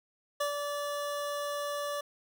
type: tone with ADSR envelope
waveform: 25% pulse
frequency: 579 Hz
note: D5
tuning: 25 cents flat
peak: -24 dBFS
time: 0.4-2.01 s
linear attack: 8 ms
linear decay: 110 ms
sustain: -5 dB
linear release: 6 ms
effects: none